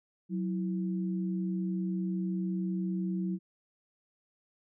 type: tone pair together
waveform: sine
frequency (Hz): 184.98 / 329.6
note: F#3 / E4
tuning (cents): 0 / 0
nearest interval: minor seventh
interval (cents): 1000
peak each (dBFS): -30 / -38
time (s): 0.29-3.39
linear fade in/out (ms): 50
effects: none